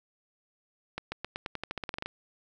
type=accelerating click train; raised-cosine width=0.3 ms; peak=-18 dBFS; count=15; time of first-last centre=0.98-2.06 s; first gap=140 ms; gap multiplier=0.9; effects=none